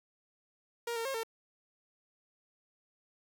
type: tone with pitch steps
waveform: sawtooth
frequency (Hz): 470.2 / 457.5 / 539 / 452.5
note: A#4 / A#4 / C#5 / A4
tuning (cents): +15 / -32 / -49 / +48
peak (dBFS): -30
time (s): 0.87-1.234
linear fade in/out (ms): 5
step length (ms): 91
effects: none